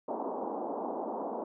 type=band-pass noise; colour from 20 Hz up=white; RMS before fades=-36 dBFS; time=0.08-1.44 s; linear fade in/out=5 ms; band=220 to 940 Hz; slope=48 dB/octave; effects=none